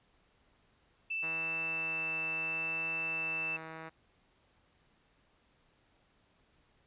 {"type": "tone", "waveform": "sine", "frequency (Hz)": 2651, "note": "E7", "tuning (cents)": 9, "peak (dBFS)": -33, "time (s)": [1.1, 3.57], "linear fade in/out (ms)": 10}
{"type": "tone with vibrato", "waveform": "5% pulse", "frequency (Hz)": 161.2, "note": "E3", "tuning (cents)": -38, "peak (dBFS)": -32, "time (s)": [1.22, 3.9], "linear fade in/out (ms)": 20, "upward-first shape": "sine", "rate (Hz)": 0.75, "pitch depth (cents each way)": 9}
{"effects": ["pink hiss -70 dBFS RMS until 6.86 s", "resampled to 8000 Hz"]}